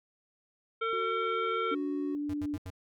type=harmonic tone; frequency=452.3 Hz; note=A4; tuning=48 cents sharp; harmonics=1 / 3 / 5 / 7 / 8; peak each=-33 / -31 / -40 / -44 / -51 dBFS; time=0.81-1.75 s; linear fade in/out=10 ms
type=tone; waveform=triangle; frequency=370 Hz; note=F#4; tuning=in tune; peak=-35 dBFS; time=0.93-2.15 s; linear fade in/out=0 ms
type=tone with pitch glide; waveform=sine; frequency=289.5 to 293.9 Hz; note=D4 to D4; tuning=-25 to +1 cents; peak=-31 dBFS; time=1.71-2.57 s; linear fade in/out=10 ms; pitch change=+26 cents; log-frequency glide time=2.1-2.27 s
type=tone bursts; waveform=square; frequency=92.5 Hz; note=F#2; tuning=in tune; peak=-39 dBFS; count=4; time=2.29-2.703 s; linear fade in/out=5 ms; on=47 ms; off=75 ms
effects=none